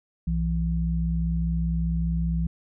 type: tone pair together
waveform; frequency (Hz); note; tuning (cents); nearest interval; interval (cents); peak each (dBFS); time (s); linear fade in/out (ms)
sine; 61.74 / 166.64; B1 / E3; 0 / +19; octave + perfect fourth; 1719; -25; 0.27-2.47; 5
effects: none